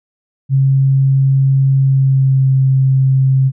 sine tone with pitch glide, 135.3 to 133.21 Hz, C#3 to C3, -42 to +31 cents, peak -8 dBFS, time 0.49-3.52 s, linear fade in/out 50 ms, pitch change -27 cents, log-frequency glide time 1.78-2.5 s, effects none

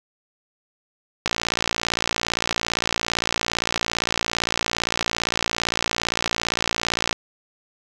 click train, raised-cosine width 0.2 ms, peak -3 dBFS, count 339, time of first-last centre 1.26-7.128 s, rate 57.6 Hz, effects none

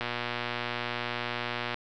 click train, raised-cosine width 0.3 ms, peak -15 dBFS, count 209, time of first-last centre 0.01-1.743 s, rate 120 Hz, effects low-pass 5000 Hz 12 dB/octave

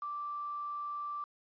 sine tone with quantisation, 1172 Hz, D6, 4 cents flat, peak -36 dBFS, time 0.02-1.24 s, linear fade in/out 2 ms, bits 9, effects resampled to 11025 Hz

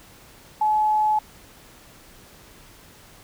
sine tone, 855 Hz, A5, 50 cents flat, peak -17 dBFS, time 0.61-1.19 s, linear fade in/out 5 ms, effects pink hiss -49 dBFS RMS until 3.23 s

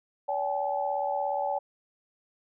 sine tone cluster, 570 / 778 / 855 Hz, C#5 / G5 / A5, +48 / -13 / -50 cents, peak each -31 dBFS, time 0.28-1.59 s, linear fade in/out 10 ms, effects none

